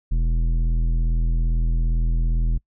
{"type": "tone with tanh clipping", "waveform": "sine", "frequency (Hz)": 41.2, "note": "E1", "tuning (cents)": 0, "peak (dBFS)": -19, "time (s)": [0.11, 2.58], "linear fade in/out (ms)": 10, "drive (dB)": 11, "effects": ["noise-tail reverb RT60 0.1 s tail -25 dB re dry"]}